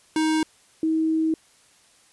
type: tone pair in turn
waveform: square / sine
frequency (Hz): 314.2 / 319.1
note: D#4 / D#4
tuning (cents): +17 / +44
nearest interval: unison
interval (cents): 27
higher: second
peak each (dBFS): -20 / -19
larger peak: second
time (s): 0.16-0.43 / 0.83-1.34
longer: second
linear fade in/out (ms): 2
effects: white hiss -57 dBFS RMS until 2.12 s + resampled to 24000 Hz